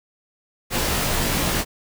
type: noise with comb filter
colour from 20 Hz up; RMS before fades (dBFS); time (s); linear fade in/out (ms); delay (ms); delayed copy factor
pink; -22; 0.7-1.65; 50; 19; -0.75
effects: none